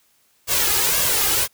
white noise with flanger, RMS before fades -19 dBFS, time 0.47-1.48 s, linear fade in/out 50 ms, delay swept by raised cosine 1.8 to 2.44 ms, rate 1.9 Hz, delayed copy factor +0.65, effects white hiss -61 dBFS RMS until 1.53 s

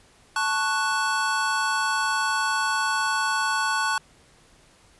square chord, F# minor, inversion first, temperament equal, 880 / 1108.7 / 1480 Hz, A5 / C#6 / F#6, 0 / 0 / 0 cents, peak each -28 / -28 / -26 dBFS, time 0.36-3.98 s, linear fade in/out 2 ms, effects pink hiss -56 dBFS RMS until 4.99 s + resampled to 24000 Hz

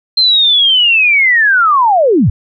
sine linear sweep, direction down, 4168 to 73.42 Hz, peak -6 dBFS, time 0.17-2.3 s, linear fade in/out 5 ms, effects none

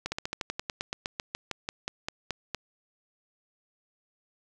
slowing click train, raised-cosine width 0.2 ms, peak -14 dBFS, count 20, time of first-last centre 0.06-2.547 s, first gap 60 ms, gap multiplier 1.08, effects none

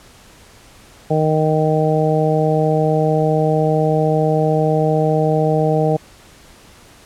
harmonic tone, 155.56 Hz, D#3, in tune, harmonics 1 / 2 / 3 / 4 / 5, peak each -17 / -23 / -18 / -20 / -22 dBFS, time 1.1-5.97 s, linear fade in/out 10 ms, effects pink hiss -45 dBFS RMS until 7.05 s + low-pass 11000 Hz 12 dB/octave

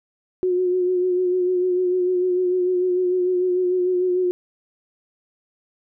sine tone with vibrato, 363.2 Hz, F#4, 32 cents flat, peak -17 dBFS, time 0.43-4.31 s, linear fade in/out 0 ms, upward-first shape sine, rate 6.7 Hz, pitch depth 30 cents each way, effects none

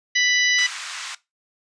harmonic tone, 989 Hz, B5, 2 cents sharp, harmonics 2 / 3 / 4 / 5 / 6, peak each -19 / -24 / -26 / -28 / -26 dBFS, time 0.15-0.67 s, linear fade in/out 10 ms
pink band-pass noise, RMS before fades -33 dBFS, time 0.58-1.15 s, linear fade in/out 5 ms, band 1200 to 7800 Hz, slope 24 dB/octave
effects noise-tail reverb RT60 0.2 s tail -18 dB re dry + resampled to 22050 Hz

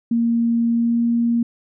sine tone with pitch glide, 232.8 to 234.6 Hz, A#3 to A#3, -2 to +11 cents, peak -15 dBFS, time 0.11-1.43 s, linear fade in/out 5 ms, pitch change +13 cents, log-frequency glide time 0.71-1.02 s, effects none

